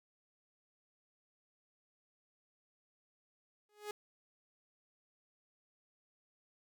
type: tone with exponential growth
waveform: sawtooth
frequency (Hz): 417.7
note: G#4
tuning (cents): +10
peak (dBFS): -33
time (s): 3.69-3.91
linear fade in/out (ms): 2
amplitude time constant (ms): 46
effects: none